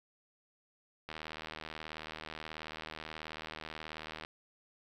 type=click train; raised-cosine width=0.3 ms; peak=-26 dBFS; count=249; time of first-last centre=1.09-4.249 s; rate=78.5 Hz; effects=10-bit